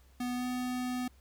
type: tone with pitch glide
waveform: square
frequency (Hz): 246.9 to 250.1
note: B3 to B3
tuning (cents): 0 to +22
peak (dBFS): -33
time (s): 0.2-1.08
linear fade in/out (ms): 5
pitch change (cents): +22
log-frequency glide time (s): 0.35-0.46
effects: added 65 Hz sine -58 dBFS peak until 1.2 s + pink hiss -67 dBFS RMS until 1.2 s